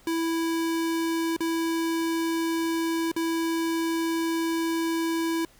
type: tone with dropouts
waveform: square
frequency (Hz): 329.6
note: E4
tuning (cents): 0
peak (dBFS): -25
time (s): 0.07-5.45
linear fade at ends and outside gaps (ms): 2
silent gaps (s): 1.365-1.405 / 3.116-3.163
effects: pink hiss -57 dBFS RMS until 5.59 s